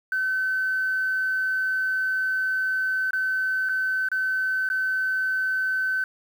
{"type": "tone with dropouts", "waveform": "sine", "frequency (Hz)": 1526, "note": "G6", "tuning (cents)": -47, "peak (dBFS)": -21, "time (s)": [0.12, 6.04], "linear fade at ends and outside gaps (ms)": 2, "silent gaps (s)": [[3.108, 3.132], [3.689, 3.693], [4.087, 4.116], [4.69, 4.7]], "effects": ["tanh soft clip ceiling -17 dBFS", "8-bit"]}